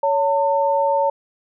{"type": "tone pair together", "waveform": "sine", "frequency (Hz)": [560.8, 902], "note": ["C#5", "A5"], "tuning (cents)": [20, 43], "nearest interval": "minor sixth", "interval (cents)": 823, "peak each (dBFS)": -18, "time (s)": [0.03, 1.1], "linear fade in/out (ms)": 5, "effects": []}